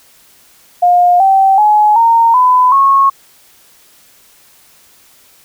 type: tone with pitch steps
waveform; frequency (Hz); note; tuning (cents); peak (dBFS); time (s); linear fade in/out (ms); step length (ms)
sine; 710 / 774.3 / 844.3 / 920.8 / 1004.1 / 1095; F5 / G5 / G#5 / A#5 / B5 / C#6; +28 / -22 / +28 / -22 / +28 / -22; -5; 0.82-3.1; 10; 380
effects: white hiss -46 dBFS RMS until 5.44 s